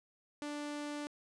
sawtooth tone, 293.7 Hz, D4, in tune, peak -35 dBFS, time 0.42-1.07 s, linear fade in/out 0 ms, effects resampled to 22050 Hz

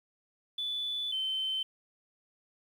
sine tone pair in turn, 3475 / 3080 Hz, A7 / G7, -22 / -31 cents, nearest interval major second, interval 209 cents, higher first, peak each -31 / -29 dBFS, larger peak second, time 0.58-1.12 / 1.12-1.63 s, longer first, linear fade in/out 5 ms, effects tanh soft clip ceiling -25 dBFS + 10-bit

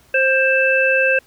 harmonic tone, 528 Hz, C5, 16 cents sharp, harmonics 1 / 3 / 5, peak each -17 / -17 / -17 dBFS, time 0.14-1.19 s, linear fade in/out 5 ms, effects pink hiss -53 dBFS RMS until 1.26 s

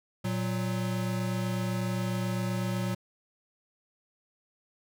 square tone pair together, 116.54 / 185 Hz, A#2 / F#3, 0 / 0 cents, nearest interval minor sixth, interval 800 cents, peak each -32 / -32 dBFS, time 0.24-2.95 s, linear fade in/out 10 ms, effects none

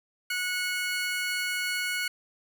30% pulse tone pair together, 1463.1 / 2196 Hz, F#6 / C#7, -20 / -17 cents, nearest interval perfect fifth, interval 703 cents, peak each -28 dBFS, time 0.3-2.08 s, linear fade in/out 5 ms, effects none

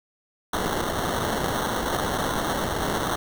white noise with sample-and-hold, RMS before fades -26 dBFS, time 0.53-3.16 s, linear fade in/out 5 ms, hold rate 2450 Hz, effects none

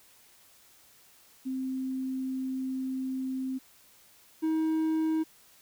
sine / triangle tone pair in turn, 261.6 / 317.5 Hz, C4 / D#4, 0 / +35 cents, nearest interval minor third, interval 335 cents, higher second, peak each -30 / -23 dBFS, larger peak second, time 1.45-3.59 / 4.42-5.24 s, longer first, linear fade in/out 20 ms, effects white hiss -59 dBFS RMS until 5.61 s

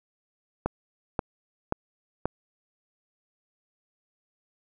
click train, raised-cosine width 1 ms, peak -11 dBFS, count 4, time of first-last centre 0.66-2.256 s, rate 1.88 Hz, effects none

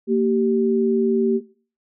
sine tone pair together, 230 / 387.7 Hz, A#3 / G4, -23 / -19 cents, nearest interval major sixth, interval 904 cents, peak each -18 dBFS, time 0.07-1.41 s, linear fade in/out 50 ms, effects noise-tail reverb RT60 0.4 s tail -17 dB re dry

